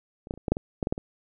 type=clicks; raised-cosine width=2 ms; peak=-28 / -15 / -25 / -30 / -14 / -7 / -18 / -13 / -13 / -11 / -21 dBFS; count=11; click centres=0.271 / 0.309 / 0.339 / 0.376 / 0.482 / 0.52 / 0.569 / 0.828 / 0.871 / 0.925 / 0.979 s; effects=none

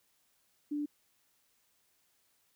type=tone; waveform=sine; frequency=293.7 Hz; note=D4; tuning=in tune; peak=-32 dBFS; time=0.71-0.86 s; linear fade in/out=10 ms; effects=white hiss -73 dBFS RMS until 2.55 s

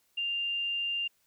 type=tone; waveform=sine; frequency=2794 Hz; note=F7; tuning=in tune; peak=-29 dBFS; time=0.17-1.08 s; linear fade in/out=10 ms; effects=white hiss -71 dBFS RMS until 1.26 s

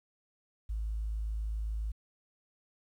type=tone; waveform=sine; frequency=53.7 Hz; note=A1; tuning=41 cents flat; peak=-31 dBFS; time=0.69-1.92 s; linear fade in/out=10 ms; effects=tanh soft clip ceiling -27 dBFS + 11-bit

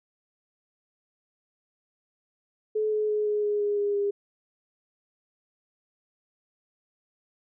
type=tone with pitch steps; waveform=sine; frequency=430 / 426.3 / 422.6 / 419 / 415.4 / 411.8 / 408.2 / 404.7 Hz; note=A4 / G#4 / G#4 / G#4 / G#4 / G#4 / G#4 / G#4; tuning=-40 / +45 / +30 / +15 / 0 / -15 / -30 / -45 cents; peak=-23 dBFS; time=2.75-4.11 s; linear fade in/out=10 ms; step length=170 ms; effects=none

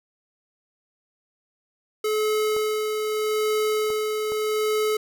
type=tone with tremolo; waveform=square; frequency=429.2 Hz; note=A4; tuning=43 cents flat; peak=-21 dBFS; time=2.04-4.97 s; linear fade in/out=5 ms; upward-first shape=sine; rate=0.81 Hz; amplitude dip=35%
type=clicks; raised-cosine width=1 ms; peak=-23 dBFS; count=3; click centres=2.565 / 3.903 / 4.32 s
effects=none

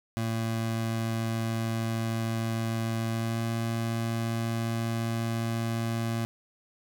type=tone with pitch glide; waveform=25% pulse; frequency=113.4 to 114.65 Hz; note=A#2 to A#2; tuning=-47 to -28 cents; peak=-24 dBFS; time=0.17-6.25 s; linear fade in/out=0 ms; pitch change=+19 cents; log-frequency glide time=3.08-3.44 s; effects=none

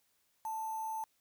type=tone with quantisation; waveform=sine; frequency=882 Hz; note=A5; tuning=4 cents sharp; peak=-36 dBFS; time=0.45-1.04 s; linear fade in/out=2 ms; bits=8; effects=white hiss -75 dBFS RMS until 1.2 s

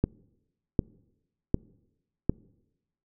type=click train; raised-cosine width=3 ms; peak=-9 dBFS; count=4; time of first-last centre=0.04-2.296 s; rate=1.33 Hz; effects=noise-tail reverb RT60 1.0 s tail -25 dB re dry

